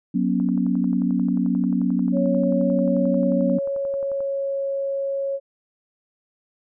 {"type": "chord", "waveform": "sine", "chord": "F# suspended fourth", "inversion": "none", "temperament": "equal with one note detuned", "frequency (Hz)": [185, 240.7, 277.2], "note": ["F#3", "B3", "C#4"], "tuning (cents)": [0, -44, 0], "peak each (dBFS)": [-22, -22, -24], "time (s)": [0.14, 3.59], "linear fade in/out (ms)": 10}
{"type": "click train", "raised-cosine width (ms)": 1, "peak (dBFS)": -28, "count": 44, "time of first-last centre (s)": [0.4, 4.205], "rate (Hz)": 11.3}
{"type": "tone with pitch glide", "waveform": "sine", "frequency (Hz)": [554.4, 550.3], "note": ["C#5", "C#5"], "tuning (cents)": [0, -13], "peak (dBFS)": -22, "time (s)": [2.12, 5.4], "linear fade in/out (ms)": 50, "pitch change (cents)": -13, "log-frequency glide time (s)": [3.54, 4.62]}
{"effects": []}